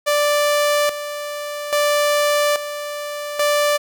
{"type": "tone with tremolo", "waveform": "sawtooth", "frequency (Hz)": 587.3, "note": "D5", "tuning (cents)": 0, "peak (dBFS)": -11, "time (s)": [0.06, 3.78], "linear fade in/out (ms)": 20, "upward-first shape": "square", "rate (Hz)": 0.6, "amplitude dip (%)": 70, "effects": ["8-bit"]}